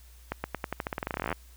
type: accelerating click train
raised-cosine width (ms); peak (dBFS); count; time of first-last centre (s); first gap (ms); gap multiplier
0.5; -15; 23; 0.32-1.327; 120; 0.89
effects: added 60 Hz sine -50 dBFS peak until 1.56 s + white hiss -59 dBFS RMS until 1.56 s